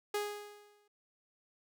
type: tone with exponential decay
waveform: sawtooth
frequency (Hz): 413.9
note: G#4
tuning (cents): -6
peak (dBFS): -27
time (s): 0.14-0.88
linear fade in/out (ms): 5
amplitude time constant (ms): 160
effects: none